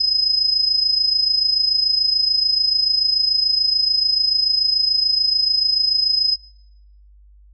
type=tone with amplitude modulation; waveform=sine; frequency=5060 Hz; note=D#8; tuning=28 cents sharp; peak=-12 dBFS; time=0-6.36 s; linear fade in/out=10 ms; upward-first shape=sine; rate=26.9 Hz; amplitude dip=70%; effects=noise-tail reverb RT60 0.8 s tail -22 dB re dry + added 50 Hz sine -45 dBFS peak until 7.53 s